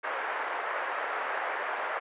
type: band-pass noise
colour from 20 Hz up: white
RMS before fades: -33 dBFS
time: 0.03-2 s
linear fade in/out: 20 ms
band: 480 to 1800 Hz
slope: 24 dB/octave
effects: resampled to 8000 Hz